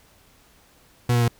40% pulse tone with pitch steps, 121.3 / 119.7 / 118.12 Hz, B2 / A#2 / A#2, -31 / +46 / +23 cents, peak -16 dBFS, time 1.09-1.282 s, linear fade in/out 5 ms, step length 64 ms, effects pink hiss -56 dBFS RMS until 1.39 s

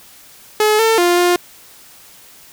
sawtooth tone with pitch steps, 426.4 / 448.3 / 350.4 / 353.3 Hz, G#4 / A4 / F4 / F4, +46 / +32 / +6 / +20 cents, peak -7 dBFS, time 0.6-1.36 s, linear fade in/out 2 ms, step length 190 ms, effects white hiss -43 dBFS RMS until 2.52 s

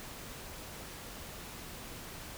silence, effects pink hiss -46 dBFS RMS until 2.37 s

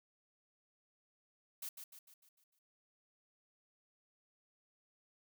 blue noise with echo, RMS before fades -44 dBFS, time 1.62-1.69 s, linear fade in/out 5 ms, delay 150 ms, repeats 6, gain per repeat -6 dB, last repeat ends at 2.59 s, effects none

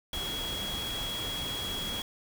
sine tone in noise, 3322 Hz, G#7, in tune, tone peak -34 dBFS, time 0.13-2.02 s, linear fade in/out 2 ms, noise pink, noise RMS -38 dBFS, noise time 0.13-2.02 s, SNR +1 dB, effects none

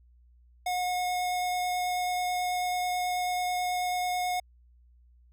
square tone with vibrato, 724 Hz, F#5, 38 cents flat, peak -28 dBFS, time 0.66-4.4 s, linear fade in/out 5 ms, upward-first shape triangle, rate 9.2 Hz, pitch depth 8 cents each way, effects added 60 Hz sine -56 dBFS peak until 5.32 s

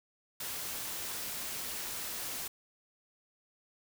white noise, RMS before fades -39 dBFS, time 0.4-2.48 s, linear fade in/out 5 ms, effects none

